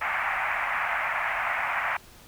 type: band-pass noise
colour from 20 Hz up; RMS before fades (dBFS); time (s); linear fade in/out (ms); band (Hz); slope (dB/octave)
white; -28; 0.01-1.97; 5; 670 to 2300; 48
effects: pink hiss -51 dBFS RMS until 2.27 s